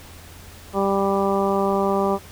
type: harmonic tone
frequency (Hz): 196.7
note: G3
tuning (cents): +6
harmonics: 1 / 2 / 3 / 4 / 5 / 6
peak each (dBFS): -24 / -22 / -25 / -26 / -28 / -28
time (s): 0.73-2.19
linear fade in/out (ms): 50
effects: added 85 Hz sine -44 dBFS peak until 2.31 s + pink hiss -44 dBFS RMS until 2.31 s